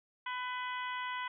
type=harmonic tone with a mistuned harmonic; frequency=500 Hz; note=B4; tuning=21 cents sharp; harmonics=2 / 3 / 4 / 5 / 6 / 7; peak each=-38 / -43 / -42 / -50 / -49 / -50 dBFS; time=0.26-1.28 s; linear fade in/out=5 ms; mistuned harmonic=7; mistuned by=-86 cents; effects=none